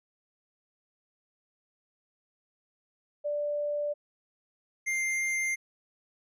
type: tone pair in turn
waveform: sine / square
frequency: 587.3 / 2101 Hz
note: D5 / C7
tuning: 0 / +7 cents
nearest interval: octave + minor seventh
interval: 2207 cents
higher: second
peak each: -28 dBFS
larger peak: neither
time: 3.24-3.94 / 4.86-5.56 s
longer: neither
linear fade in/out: 20 ms
effects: low-pass 11000 Hz 12 dB/octave